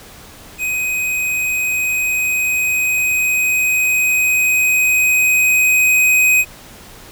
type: tone with level ramp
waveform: square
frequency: 2511 Hz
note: D#7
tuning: 15 cents sharp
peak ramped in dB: -18 to -10 dBFS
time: 0.58-6.45 s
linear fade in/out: 50 ms
effects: pink hiss -39 dBFS RMS until 7.11 s